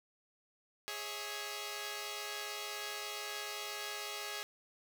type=chord; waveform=5% pulse; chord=C# minor; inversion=second; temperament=equal with one note detuned; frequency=415.3 / 554.4 / 651.3 Hz; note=G#4 / C#5 / E5; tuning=0 / 0 / -21 cents; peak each=-31 / -35 / -35 dBFS; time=0.88-4.43 s; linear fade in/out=0 ms; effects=none